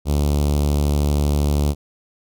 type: tone with notch filter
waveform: sawtooth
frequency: 72.8 Hz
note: D2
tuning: 15 cents flat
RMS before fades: -18 dBFS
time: 0.05-1.75 s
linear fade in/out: 50 ms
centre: 1700 Hz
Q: 0.5
effects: none